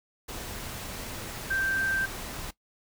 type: tone in noise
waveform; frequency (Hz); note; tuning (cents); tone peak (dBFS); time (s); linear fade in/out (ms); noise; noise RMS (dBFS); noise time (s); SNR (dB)
sine; 1568; G6; 0; -25; 1.5-2.06; 10; pink; -38; 0.28-2.51; +10
effects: noise-tail reverb RT60 0.1 s tail -18 dB re dry